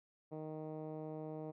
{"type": "tone with low-pass filter", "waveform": "10% pulse", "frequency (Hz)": 155.56, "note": "D#3", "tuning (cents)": 0, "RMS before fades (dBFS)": -45, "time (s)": [0.31, 1.52], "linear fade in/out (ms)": 20, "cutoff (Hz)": 580, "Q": 1.1, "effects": []}